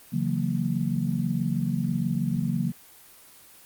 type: chord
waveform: sine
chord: F# dominant seventh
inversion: second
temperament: just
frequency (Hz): 138.75 / 166.5 / 185 / 231.2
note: C#3 / E3 / F#3 / A#3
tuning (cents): +2 / +18 / 0 / -14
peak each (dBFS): -29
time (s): 0.12-2.72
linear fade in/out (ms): 20
effects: white hiss -51 dBFS RMS until 3.65 s + Opus 24 kbps